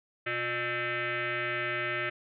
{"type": "tone with frequency modulation", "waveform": "sine", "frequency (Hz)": 124.5, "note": "B2", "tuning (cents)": 14, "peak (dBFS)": -29, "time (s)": [0.26, 2.1], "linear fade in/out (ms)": 10, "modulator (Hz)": 481, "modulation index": 5, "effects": []}